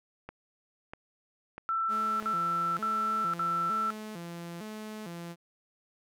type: click train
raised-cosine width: 0.5 ms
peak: -26 dBFS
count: 4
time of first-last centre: 0.29-2.225 s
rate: 1.55 Hz
type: tone bursts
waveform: sine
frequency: 1334 Hz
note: E6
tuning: 20 cents sharp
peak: -27 dBFS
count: 4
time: 1.69-3.904 s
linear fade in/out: 0 ms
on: 510 ms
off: 58 ms
type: tone with vibrato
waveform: sawtooth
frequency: 191.7 Hz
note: G3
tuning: 38 cents flat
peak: -35 dBFS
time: 1.88-5.36 s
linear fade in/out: 50 ms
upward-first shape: square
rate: 1.1 Hz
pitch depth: 200 cents each way
effects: none

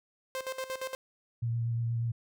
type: tone with tremolo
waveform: sawtooth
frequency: 523.3 Hz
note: C5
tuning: in tune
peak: -29 dBFS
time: 0.35-0.95 s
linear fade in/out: 0 ms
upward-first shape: square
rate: 8.6 Hz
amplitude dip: 75%
type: tone with vibrato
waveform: sine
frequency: 116.54 Hz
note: A#2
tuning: in tune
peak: -28 dBFS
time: 1.42-2.12 s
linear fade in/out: 10 ms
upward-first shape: triangle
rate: 8.4 Hz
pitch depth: 21 cents each way
effects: none

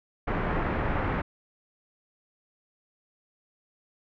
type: low-pass noise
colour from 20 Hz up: pink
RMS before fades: -28 dBFS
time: 0.27-1.22 s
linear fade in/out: 10 ms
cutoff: 2000 Hz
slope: 24 dB/octave
effects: none

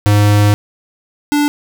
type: tone pair in turn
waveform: square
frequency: 103.5 / 292.7 Hz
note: G#2 / D4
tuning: -5 / -6 cents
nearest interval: octave + tritone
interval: 1799 cents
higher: second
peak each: -8 / -11 dBFS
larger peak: first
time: 0.06-0.54 / 1.32-1.48 s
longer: first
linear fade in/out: 0 ms
effects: none

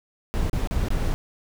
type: noise with dropouts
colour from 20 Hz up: brown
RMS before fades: -23 dBFS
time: 0.34-1.14 s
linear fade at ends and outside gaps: 0 ms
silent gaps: 0.497-0.531 / 0.673-0.71 / 0.885-0.904 s
effects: none

